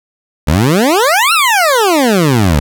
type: exponential two-way sweep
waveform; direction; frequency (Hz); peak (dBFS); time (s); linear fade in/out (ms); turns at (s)
20% pulse; up then down; 67.6 to 1396.9 to 67.6; -3; 0.47-2.6; 10; 1.33
effects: none